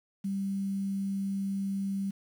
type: tone with quantisation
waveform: sine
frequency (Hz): 196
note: G3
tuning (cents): 0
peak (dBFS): -29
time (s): 0.24-2.11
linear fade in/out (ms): 10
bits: 9
effects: none